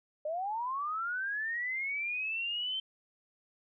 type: linear sweep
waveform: sine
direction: up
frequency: 589 to 3116 Hz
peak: -32 dBFS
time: 0.25-2.8 s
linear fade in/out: 5 ms
effects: none